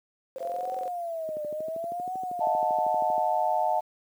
sine tone bursts, 529 Hz, C5, 19 cents sharp, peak -32 dBFS, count 12, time 0.36-0.879 s, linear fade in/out 0 ms, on 24 ms, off 21 ms
sine tone with vibrato, 669 Hz, E5, 25 cents sharp, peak -30 dBFS, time 0.39-2.57 s, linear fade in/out 50 ms, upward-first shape triangle, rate 0.7 Hz, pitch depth 210 cents each way
click train, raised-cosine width 2 ms, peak -27 dBFS, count 25, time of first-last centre 1.29-3.18 s, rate 12.7 Hz
sine chord, D# diminished, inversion none, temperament equal with one note detuned, 622.3 / 722.7 / 880 Hz, D#5 / F#5 / A5, 0 / -41 / 0 cents, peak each -29 / -26 / -27 dBFS, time 2.4-3.81 s, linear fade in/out 20 ms
effects high-pass 200 Hz 12 dB/octave + 9-bit

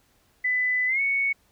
sine tone with pitch glide, 2000 to 2219 Hz, B6 to C#7, +21 to +1 cents, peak -21 dBFS, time 0.44-1.33 s, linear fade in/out 10 ms, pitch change +180 cents, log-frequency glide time 0.87-1.01 s, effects pink hiss -64 dBFS RMS until 1.51 s

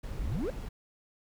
brown noise, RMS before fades -38 dBFS, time 0.03-0.69 s, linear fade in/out 10 ms
triangle exponential sweep, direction up, 36.6 to 560 Hz, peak -29 dBFS, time 0.19-0.5 s, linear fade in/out 0 ms
effects none

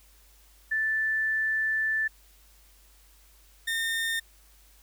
sine / 30% pulse tone pair in turn, 1760 / 1821 Hz, A6 / A#6, 0 / -41 cents, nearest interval minor second, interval 59 cents, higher second, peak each -24 dBFS, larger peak neither, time 0.71-2.08 / 3.67-4.2 s, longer first, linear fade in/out 10 ms, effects added 50 Hz sine -57 dBFS peak until 4.82 s + white hiss -60 dBFS RMS until 4.82 s

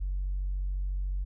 sine tone, 47 Hz, F#1, 28 cents sharp, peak -27 dBFS, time 0-1.25 s, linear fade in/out 20 ms, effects tanh soft clip ceiling -25 dBFS

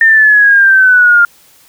sine exponential sweep, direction down, 1820 to 1396.9 Hz, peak -3 dBFS, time 0.01-1.25 s, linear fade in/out 2 ms, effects white hiss -45 dBFS RMS until 1.68 s

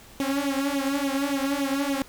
sawtooth tone with flanger, 277.2 Hz, C#4, in tune, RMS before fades -26 dBFS, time 0.2-2.02 s, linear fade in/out 0 ms, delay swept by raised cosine 0.3 to 4.4 ms, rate 3.5 Hz, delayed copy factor +0.9, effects pink hiss -49 dBFS RMS until 2.08 s

